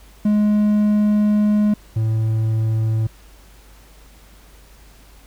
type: tone pair in turn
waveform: triangle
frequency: 209.5 / 110.77 Hz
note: G#3 / A2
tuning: +15 / +12 cents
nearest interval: major seventh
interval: 1103 cents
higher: first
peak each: -11 / -14 dBFS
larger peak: first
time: 0.25-1.74 / 1.96-3.07 s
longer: first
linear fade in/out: 5 ms
effects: added 50 Hz sine -45 dBFS peak until 5.26 s + pink hiss -50 dBFS RMS until 5.26 s